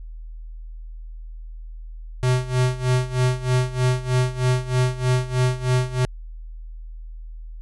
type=tone with tremolo; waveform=square; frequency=126.6 Hz; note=B2; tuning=43 cents sharp; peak=-16 dBFS; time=2.23-6.05 s; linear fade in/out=0 ms; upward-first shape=sine; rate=3.2 Hz; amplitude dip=85%; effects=added 40 Hz sine -33 dBFS peak until 7.61 s + resampled to 24000 Hz